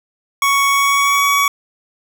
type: tone with pitch glide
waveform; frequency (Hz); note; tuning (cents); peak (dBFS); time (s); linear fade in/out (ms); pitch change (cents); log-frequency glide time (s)
25% pulse; 1114 to 1128.9; C#6 to C#6; +8 to +31; -8; 0.42-1.48; 2; +23; 0.7-1.26
effects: none